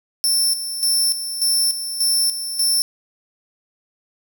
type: tone with tremolo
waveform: 20% pulse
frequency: 5370 Hz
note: E8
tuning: 31 cents sharp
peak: -10 dBFS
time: 0.24-2.82 s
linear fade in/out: 0 ms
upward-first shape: square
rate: 1.7 Hz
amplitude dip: 65%
effects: none